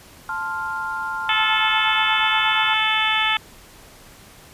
sine chord, F major, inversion first, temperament equal, 880 / 1046.5 / 1396.9 Hz, A5 / C6 / F6, 0 / 0 / 0 cents, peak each -29 / -31 / -26 dBFS, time 0.29-2.74 s, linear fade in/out 2 ms
harmonic tone, 435.8 Hz, A4, 17 cents flat, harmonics 2 / 3 / 4 / 5 / 6 / 7 / 8, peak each -25 / -25 / -25 / -25 / -25 / -25 / -25 dBFS, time 1.29-3.37 s, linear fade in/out 2 ms
effects pink hiss -46 dBFS RMS until 4.53 s + resampled to 32000 Hz

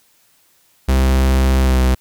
45% pulse tone with pitch glide, 65.6 to 64.14 Hz, C2 to C2, +5 to -34 cents, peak -11 dBFS, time 0.88-1.95 s, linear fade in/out 10 ms, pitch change -39 cents, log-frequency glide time 1.6-1.79 s, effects white hiss -56 dBFS RMS until 2 s

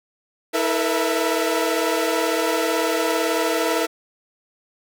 sawtooth tone cluster, 322.7 / 447.7 / 485.7 / 665 Hz, E4 / A4 / B4 / E5, -37 / +30 / -29 / +15 cents, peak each -21 dBFS, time 0.53-3.87 s, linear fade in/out 20 ms, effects none

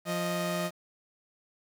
sawtooth tone pair together, 174.81 / 622.3 Hz, F3 / D#5, +2 / 0 cents, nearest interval octave + minor seventh, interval 2198 cents, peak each -28 dBFS, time 0.05-0.71 s, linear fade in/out 50 ms, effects 9-bit

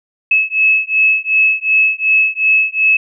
sine beating tone pair, 2588 / 2590.7 Hz, E7 / E7, -32 / -31 cents, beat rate 2.7 Hz, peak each -13 dBFS, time 0.31-2.97 s, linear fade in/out 5 ms, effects none

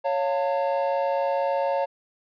triangle chord, Db augmented, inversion none, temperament equal with one note detuned, 554.4 / 698.5 / 901.1 Hz, Db5 / F5 / A5, 0 / 0 / +41 cents, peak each -22 / -27 / -26 dBFS, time 0.04-1.86 s, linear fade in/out 20 ms, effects resampled to 11025 Hz

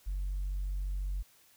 sine tone, 47.17 Hz, F#1, 34 cents sharp, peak -30 dBFS, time 0.06-1.23 s, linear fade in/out 20 ms, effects tanh soft clip ceiling -29 dBFS + white hiss -63 dBFS RMS until 1.56 s

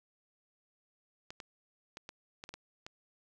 clicks, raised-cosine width 0.2 ms, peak -27 dBFS, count 8, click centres 1.305 / 1.402 / 1.971 / 2.091 / 2.439 / 2.491 / 2.54 / 2.865 s, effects none

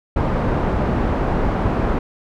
pink low-pass noise, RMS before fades -19 dBFS, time 0.16-1.99 s, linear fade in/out 5 ms, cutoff 1000 Hz, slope 12 dB/octave, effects none

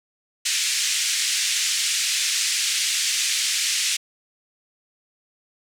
white band-pass noise, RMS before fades -23 dBFS, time 0.45-3.97 s, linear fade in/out 10 ms, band 2000 to 8000 Hz, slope 24 dB/octave, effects none

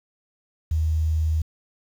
sine tone with quantisation, 79 Hz, D#2, 27 cents sharp, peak -19 dBFS, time 0.71-1.42 s, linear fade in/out 5 ms, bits 8, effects none

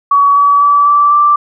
sine tone with pitch steps, 1131 / 1141.5 / 1152.1 / 1162.8 / 1173.6 Hz, C#6 / D6 / D6 / D6 / D6, +34 / -50 / -34 / -18 / -2 cents, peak -5 dBFS, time 0.11-1.36 s, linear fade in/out 5 ms, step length 250 ms, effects none

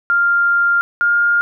sine tone pair in turn, 1396.9 / 1411.5 Hz, F6 / F6, 0 / +18 cents, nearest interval unison, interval 18 cents, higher second, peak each -11 dBFS, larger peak neither, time 0.1-0.81 / 1.01-1.41 s, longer first, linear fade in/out 0 ms, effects none

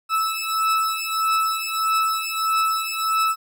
40% pulse beating tone pair, 1308 / 1309.6 Hz, E6 / E6, -14 / -12 cents, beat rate 1.6 Hz, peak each -22 dBFS, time 0.09-3.36 s, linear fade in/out 50 ms, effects none

